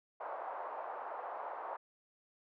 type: band-pass noise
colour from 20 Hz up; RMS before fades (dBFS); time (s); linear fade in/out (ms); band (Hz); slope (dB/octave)
white; -43; 0.2-1.77; 10; 590 to 1000; 24
effects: none